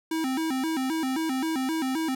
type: tone with vibrato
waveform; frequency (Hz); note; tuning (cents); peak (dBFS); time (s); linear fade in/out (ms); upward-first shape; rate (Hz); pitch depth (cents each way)
square; 290; D4; -22; -26; 0.11-2.15; 5; square; 3.8; 180
effects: none